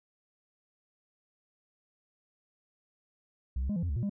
sine tone with pitch steps, 63.5 / 66.1 / 206.2 / 170.4 / 87.8 / 70.9 / 118 / 201.3 Hz, B1 / C2 / G#3 / F3 / F2 / C#2 / A#2 / G3, +49 / +18 / -12 / -42 / +10 / +40 / +22 / +46 cents, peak -26 dBFS, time 3.56-4.096 s, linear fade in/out 5 ms, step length 67 ms, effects tanh soft clip ceiling -28 dBFS

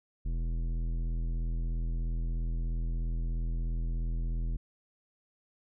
sine tone with tanh clipping, 41.54 Hz, E1, 14 cents sharp, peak -31 dBFS, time 0.25-4.57 s, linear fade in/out 10 ms, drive 13 dB, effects none

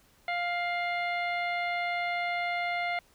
harmonic tone with a mistuned harmonic, 700 Hz, F5, 4 cents sharp, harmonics 1 / 2 / 3 / 4 / 5 / 6, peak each -31 / -39 / -32 / -46 / -46 / -48 dBFS, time 0.28-2.99 s, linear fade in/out 2 ms, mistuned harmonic 4, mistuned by +39 cents, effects pink hiss -63 dBFS RMS until 3.14 s

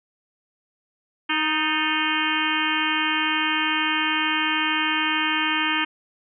harmonic tone with a mistuned harmonic, 311.1 Hz, D#4, in tune, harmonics 1 / 3 / 4 / 5 / 6 / 7 / 8 / 9 / 10, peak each -29 / -29 / -29 / -29 / -29 / -29 / -29 / -29 / -29 dBFS, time 1.29-5.85 s, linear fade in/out 10 ms, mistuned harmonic 6, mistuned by -64 cents, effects none

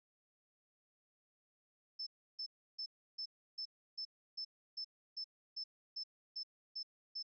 sine tone bursts, 5270 Hz, E8, 1 cent flat, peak -40 dBFS, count 14, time 1.99-7.228 s, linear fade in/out 10 ms, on 77 ms, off 320 ms, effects none

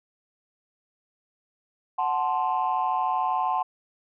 sine chord, F# diminished, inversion none, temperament equal with one note detuned, 740 / 872.9 / 1046.5 Hz, F#5 / A5 / C6, 0 / -14 / 0 cents, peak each -26 dBFS, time 1.98-3.63 s, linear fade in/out 10 ms, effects tanh soft clip ceiling -16 dBFS

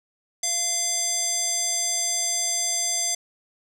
square tone with band-pass filter, 688 Hz, F5, 26 cents flat, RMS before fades -25 dBFS, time 0.43-3.15 s, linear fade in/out 5 ms, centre 6900 Hz, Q 4.1, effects none

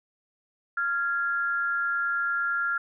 sine tone pair together, 1390.1 / 1661.2 Hz, F6 / G#6, -8 / 0 cents, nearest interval minor third, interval 308 cents, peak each -25 / -31 dBFS, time 0.77-2.78 s, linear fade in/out 5 ms, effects none

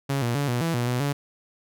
sawtooth tone with pitch steps, 138.4 / 119 / 142.7 / 121.5 / 165.8 / 120.7 / 123.8 / 142.5 Hz, C#3 / A#2 / D3 / B2 / E3 / B2 / B2 / C#3, -2 / +36 / -49 / -28 / +10 / -39 / +5 / +48 cents, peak -19 dBFS, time 0.09-1.13 s, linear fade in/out 10 ms, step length 130 ms, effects none

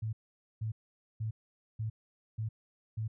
sine tone bursts, 110 Hz, A2, in tune, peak -32 dBFS, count 6, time 0.02-3.08 s, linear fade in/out 10 ms, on 110 ms, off 480 ms, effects none

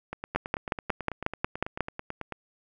two click trains, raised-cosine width 0.5 ms, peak -10 / -19 dBFS, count 9 / 21, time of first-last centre 0.36-1.807 / 0.13-2.323 s, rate 5.53 / 9.12 Hz, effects none

